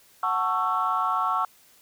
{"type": "chord", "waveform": "sine", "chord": "F# minor seventh", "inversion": "none", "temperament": "just", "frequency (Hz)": [740, 888, 1110, 1332], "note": ["F#5", "A5", "C#6", "E6"], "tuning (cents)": [0, 16, 2, 18], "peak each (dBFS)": [-29, -30, -25, -26], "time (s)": [0.23, 1.45], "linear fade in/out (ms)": 2, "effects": ["tanh soft clip ceiling -13 dBFS", "white hiss -57 dBFS RMS until 1.81 s"]}